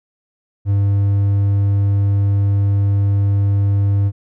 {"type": "tone", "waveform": "triangle", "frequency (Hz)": 100, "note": "G2", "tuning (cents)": 35, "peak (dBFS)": -10, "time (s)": [0.65, 4.12], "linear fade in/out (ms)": 50, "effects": []}